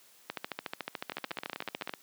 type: two click trains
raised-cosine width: 0.3 ms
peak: -20 / -18 dBFS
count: 14 / 23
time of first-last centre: 1.12-1.938 / 0.3-1.894 s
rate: 15.9 / 13.8 Hz
effects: white hiss -60 dBFS RMS until 2.02 s + high-pass 200 Hz 12 dB/octave